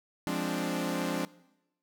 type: chord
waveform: sawtooth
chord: D half-diminished seventh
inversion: first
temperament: equal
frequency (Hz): 174.61 / 207.7 / 261.6 / 293.7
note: F3 / Ab3 / C4 / D4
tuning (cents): 0 / 0 / 0 / 0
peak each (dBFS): -31 / -33 / -32 / -30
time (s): 0.27-1.25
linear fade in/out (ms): 0
effects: noise-tail reverb RT60 0.9 s tail -21 dB re dry